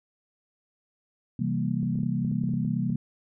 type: chord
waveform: sine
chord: C dominant seventh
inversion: none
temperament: equal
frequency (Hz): 130.81 / 164.81 / 196 / 233.1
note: C3 / E3 / G3 / Bb3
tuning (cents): 0 / 0 / 0 / 0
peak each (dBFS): -30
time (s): 1.39-2.96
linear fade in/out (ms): 5
type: clicks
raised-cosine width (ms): 3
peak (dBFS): -30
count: 11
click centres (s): 1.83 / 1.955 / 1.99 / 2.032 / 2.249 / 2.316 / 2.437 / 2.492 / 2.537 / 2.649 / 2.901
effects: none